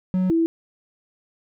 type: tone pair in turn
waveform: triangle / sine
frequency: 185 / 329.6 Hz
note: F#3 / E4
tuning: 0 / 0 cents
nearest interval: minor seventh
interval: 1000 cents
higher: second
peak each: -16 / -16 dBFS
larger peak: neither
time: 0.14-0.3 / 0.3-0.46 s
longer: neither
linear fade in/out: 0 ms
effects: none